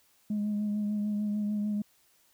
sine tone with vibrato, 208.6 Hz, G#3, 8 cents sharp, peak -26 dBFS, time 0.3-1.82 s, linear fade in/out 5 ms, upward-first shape triangle, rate 6.7 Hz, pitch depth 28 cents each way, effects tanh soft clip ceiling -25 dBFS + white hiss -66 dBFS RMS until 2.33 s

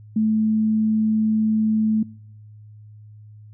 sine tone, 217.7 Hz, A3, 18 cents flat, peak -16 dBFS, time 0.16-2.03 s, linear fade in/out 5 ms, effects noise-tail reverb RT60 0.9 s tail -26 dB re dry + added 106 Hz sine -41 dBFS peak until 3.53 s

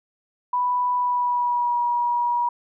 sine tone with pitch glide, 987.8 to 960.8 Hz, B5 to B5, 0 to -48 cents, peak -19 dBFS, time 0.53-2.49 s, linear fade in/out 5 ms, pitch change -48 cents, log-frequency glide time 0.95-1.78 s, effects none

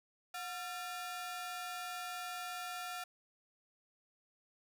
sawtooth ring-modulated tone, 1046.5 Hz, C6, in tune, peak -34 dBFS, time 0.34-3.04 s, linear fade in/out 5 ms, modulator 322 Hz, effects none

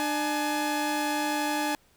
sawtooth tone pair together, 299.5 / 847 Hz, D4 / G#5, +34 / +34 cents, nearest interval octave + tritone, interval 1800 cents, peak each -25 dBFS, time 0-1.75 s, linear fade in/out 0 ms, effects pink hiss -63 dBFS RMS until 1.96 s

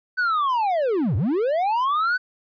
triangle linear two-way sweep, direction down then up, 1526 to 82.4 to 1526 Hz, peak -17 dBFS, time 0.17-2.18 s, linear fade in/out 20 ms, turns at 1.16 s, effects resampled to 11025 Hz

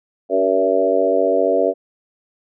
harmonic tone with a mistuned harmonic, 95 Hz, F#2, 46 cents sharp, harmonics 3 / 4 / 5 / 6 / 7, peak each -24 / -21 / -19 / -19 / -19 dBFS, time 0.29-1.74 s, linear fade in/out 50 ms, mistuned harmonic 4, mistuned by +20 cents, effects none

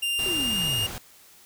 45% pulse tone with pitch glide, 2794 to 2831 Hz, F7 to F7, 0 to +23 cents, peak -24 dBFS, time 0.02-0.87 s, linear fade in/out 10 ms, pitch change +23 cents, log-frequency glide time 0.29-0.65 s
pink noise, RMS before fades -36 dBFS, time 0.19-0.98 s, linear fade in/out 0 ms
sine exponential sweep, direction down, 390.7 to 99.3 Hz, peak -31 dBFS, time 0.26-0.86 s, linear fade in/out 0 ms
effects white hiss -53 dBFS RMS until 1.45 s

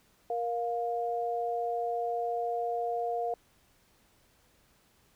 sine tone pair together, 470 / 704.2 Hz, A#4 / F5, +14 / +14 cents, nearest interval perfect fifth, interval 700 cents, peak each -33 / -31 dBFS, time 0.3-3.34 s, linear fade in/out 2 ms, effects pink hiss -66 dBFS RMS until 5.15 s

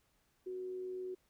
sine tone with amplitude modulation, 370 Hz, F#4, in tune, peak -38 dBFS, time 0.46-1.15 s, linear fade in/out 10 ms, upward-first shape sine, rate 108 Hz, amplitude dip 25%, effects pink hiss -75 dBFS RMS until 1.29 s

